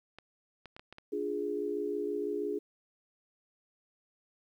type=clicks; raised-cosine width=0.3 ms; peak=-31 dBFS; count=6; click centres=0.186 / 0.657 / 0.765 / 0.795 / 0.926 / 0.984 s
type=chord; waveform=sine; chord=D diminished; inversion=none; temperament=equal; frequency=293.7 / 349.2 / 415.3 Hz; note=D4 / F4 / Ab4; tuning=0 / 0 / 0 cents; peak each=-38 / -38 / -33 dBFS; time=1.12-2.59 s; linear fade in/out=10 ms
effects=11-bit